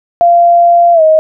sine tone with pitch glide, 690 to 629.1 Hz, F5 to D#5, -21 to +19 cents, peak -3 dBFS, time 0.21-1.19 s, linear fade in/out 0 ms, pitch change -160 cents, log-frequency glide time 0.93-1.02 s, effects none

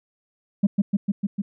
sine tone with echo, 200.2 Hz, G3, 37 cents sharp, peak -11 dBFS, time 0.63-0.67 s, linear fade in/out 10 ms, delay 150 ms, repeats 5, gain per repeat -2 dB, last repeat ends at 1.42 s, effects tanh soft clip ceiling -12 dBFS

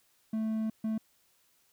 triangle tone bursts at uneven times, 219.8 Hz, A3, 2 cents flat, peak -27 dBFS, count 2, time 0.33-0.7 / 0.84-0.98 s, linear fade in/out 5 ms, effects white hiss -69 dBFS RMS until 1.72 s

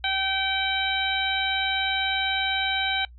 harmonic tone, 772 Hz, G5, 27 cents flat, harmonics 1 / 2 / 3 / 4 / 5, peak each -29 / -29 / -29 / -29 / -29 dBFS, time 0.04-3.05 s, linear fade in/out 2 ms, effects noise-tail reverb RT60 0.1 s tail -23 dB re dry + added 60 Hz sine -44 dBFS peak until 3.18 s

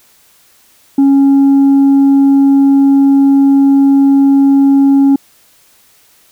sine tone with tanh clipping, 275.8 Hz, C#4, 9 cents flat, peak -5 dBFS, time 0.98-5.16 s, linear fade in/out 5 ms, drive 2 dB, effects white hiss -48 dBFS RMS until 6.31 s

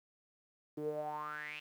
sawtooth tone with band-pass filter sweep, 150.3 Hz, D3, 40 cents sharp, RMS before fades -41 dBFS, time 0.77-1.6 s, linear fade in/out 10 ms, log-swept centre 350 to 2800 Hz, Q 9.1, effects 11-bit

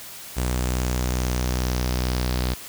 sawtooth tone with low-pass filter sweep, 62.3 Hz, B1, 16 cents sharp, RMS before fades -24 dBFS, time 0.36-2.55 s, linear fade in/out 20 ms, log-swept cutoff 8300 to 4600 Hz, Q 3.4, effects white hiss -39 dBFS RMS until 2.68 s

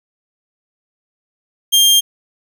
sawtooth tone, 3200 Hz, G7, 35 cents sharp, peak -5 dBFS, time 1.72-2.01 s, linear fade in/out 20 ms, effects none

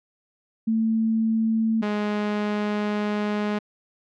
sine / sawtooth tone pair in turn, 223.1 / 208.6 Hz, A3 / G#3, +24 / +8 cents, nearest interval minor second, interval 116 cents, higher first, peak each -19 dBFS, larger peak neither, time 0.67-1.82 / 1.82-3.59 s, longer second, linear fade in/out 10 ms, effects low-pass 3000 Hz 12 dB/octave

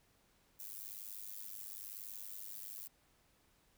violet noise with amplitude modulation, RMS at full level -44 dBFS, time 0.59-2.88 s, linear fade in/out 10 ms, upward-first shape sine, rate 101 Hz, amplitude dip 95%, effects pink hiss -72 dBFS RMS until 3.77 s

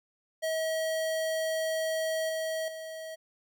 square tone with level steps, 640 Hz, D#5, 49 cents sharp, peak -29 / -31 / -39 dBFS, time 0.42-3.16 s, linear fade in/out 20 ms, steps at 2.29 / 2.68 s, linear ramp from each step 2 ms, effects none

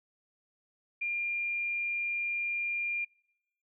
sine tone, 2400 Hz, D7, 37 cents sharp, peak -30 dBFS, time 1.01-3.05 s, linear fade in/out 10 ms, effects noise-tail reverb RT60 0.8 s tail -25 dB re dry

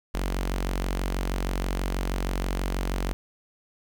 sawtooth tone with notch filter, 46.25 Hz, F#1, in tune, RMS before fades -28 dBFS, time 0.14-3.13 s, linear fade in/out 0 ms, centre 99 Hz, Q 0.89, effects 9-bit

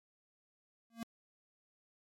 square tone with exponential growth, 230 Hz, A#3, 23 cents flat, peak -37 dBFS, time 0.9-1.03 s, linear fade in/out 2 ms, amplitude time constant 28 ms, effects MP3 64 kbps

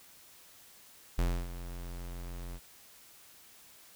square tone with ADSR envelope, 43.59 Hz, F1, 3 cents flat, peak -26 dBFS, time 1.18-2.6 s, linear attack 7 ms, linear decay 280 ms, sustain -14 dB, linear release 50 ms, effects white hiss -57 dBFS RMS until 3.95 s

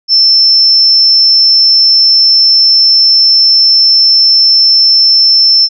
sine tone, 5330 Hz, E8, 18 cents sharp, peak -3 dBFS, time 0.08-5.69 s, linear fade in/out 50 ms, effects none

